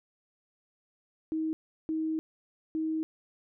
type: tone bursts at uneven times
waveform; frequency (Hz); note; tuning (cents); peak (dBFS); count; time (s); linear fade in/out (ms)
sine; 317; D#4; +32; -28; 3; 1.32-1.53 / 1.89-2.19 / 2.75-3.03; 0
effects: none